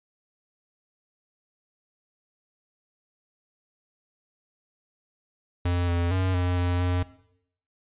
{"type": "tone with pitch steps", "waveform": "square", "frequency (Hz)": [88, 86.4, 93.2, 89.5, 88.7, 89.7], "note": ["F2", "F2", "F#2", "F2", "F2", "F2"], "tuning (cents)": [14, -18, 13, 43, 27, 47], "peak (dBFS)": -23, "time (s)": [5.65, 7.03], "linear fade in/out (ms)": 5, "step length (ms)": 230, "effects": ["noise-tail reverb RT60 0.7 s tail -17 dB re dry", "resampled to 8000 Hz"]}